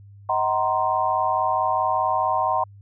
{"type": "chord", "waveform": "sine", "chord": "C half-diminished seventh", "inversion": "first", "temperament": "just", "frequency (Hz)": [627.9, 753.5, 941.9, 1046.5], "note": ["Eb5", "Gb5", "Bb5", "C6"], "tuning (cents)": [16, 31, 18, 0], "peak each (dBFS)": [-27, -24, -24, -24], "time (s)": [0.29, 2.64], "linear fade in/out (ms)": 5, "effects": ["added 100 Hz sine -43 dBFS peak until 2.81 s"]}